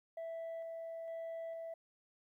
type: tone with tremolo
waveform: sine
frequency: 659.3 Hz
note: E5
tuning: in tune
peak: -38 dBFS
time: 0.17-1.74 s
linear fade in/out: 5 ms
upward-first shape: square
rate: 1.1 Hz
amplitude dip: 25%
effects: tanh soft clip ceiling -40 dBFS + 13-bit